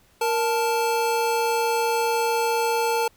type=tone pair together; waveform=square; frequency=466.2 / 880.1 Hz; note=A#4 / A5; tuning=0 / 0 cents; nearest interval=major seventh; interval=1100 cents; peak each=-24 dBFS; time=0.21-3.08 s; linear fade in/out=5 ms; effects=pink hiss -59 dBFS RMS until 3.16 s